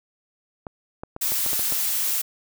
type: clicks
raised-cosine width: 1 ms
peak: -19 dBFS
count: 8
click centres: 0.668 / 1.035 / 1.164 / 1.32 / 1.463 / 1.532 / 1.594 / 1.723 s
type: noise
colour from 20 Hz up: blue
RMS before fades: -24 dBFS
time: 1.21-2.22 s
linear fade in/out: 10 ms
effects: none